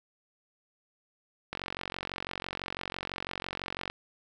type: click train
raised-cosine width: 0.3 ms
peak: -18 dBFS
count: 110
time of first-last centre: 1.53-3.9 s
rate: 46 Hz
effects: none